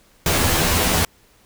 pink noise with comb filter, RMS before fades -18 dBFS, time 0.26-1.05 s, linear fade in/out 2 ms, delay 12 ms, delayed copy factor +0.7, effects pink hiss -55 dBFS RMS until 1.45 s

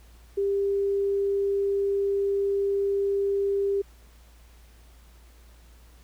sine tone, 397.6 Hz, G4, 25 cents sharp, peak -22 dBFS, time 0.37-3.82 s, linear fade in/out 10 ms, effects added 58 Hz sine -50 dBFS peak until 6.03 s + pink hiss -59 dBFS RMS until 6.03 s

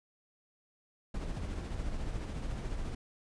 brown noise with tremolo, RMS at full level -35 dBFS, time 1.14-2.95 s, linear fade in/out 5 ms, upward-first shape triangle, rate 14 Hz, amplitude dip 45%, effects resampled to 22050 Hz

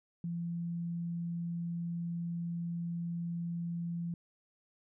sine tone, 170.4 Hz, F3, 42 cents flat, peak -34 dBFS, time 0.24-4.14 s, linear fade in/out 2 ms, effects none

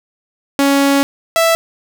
sawtooth tone pair in turn, 278.5 / 660.5 Hz, C#4 / E5, +8 / +3 cents, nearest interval octave + minor third, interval 1495 cents, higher second, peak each -6 dBFS, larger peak neither, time 0.59-1.03 / 1.36-1.55 s, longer first, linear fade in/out 0 ms, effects none

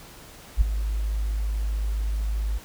sine tone with ADSR envelope, 52.3 Hz, G#1, 13 cents sharp, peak -11 dBFS, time 0.57-2.59 s, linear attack 43 ms, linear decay 7 ms, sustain -12 dB, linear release 22 ms, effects pink hiss -46 dBFS RMS until 2.64 s

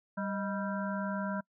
harmonic tone with a mistuned harmonic, 196 Hz, G3, in tune, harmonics 1 / 3 / 5 / 7 / 8, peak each -34 / -39 / -41 / -42 / -43 dBFS, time 0.17-1.41 s, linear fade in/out 10 ms, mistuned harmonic 3, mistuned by +100 cents, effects noise-tail reverb RT60 0.1 s tail -26 dB re dry

